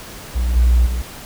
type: tone with level steps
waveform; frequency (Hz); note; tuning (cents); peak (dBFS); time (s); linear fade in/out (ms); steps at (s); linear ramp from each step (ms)
triangle; 60; B1; -49; -13 / -6 / -16; 0.35-1.02; 10; 0.55 / 0.85; 20
effects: tanh soft clip ceiling -6 dBFS + pink hiss -35 dBFS RMS until 1.25 s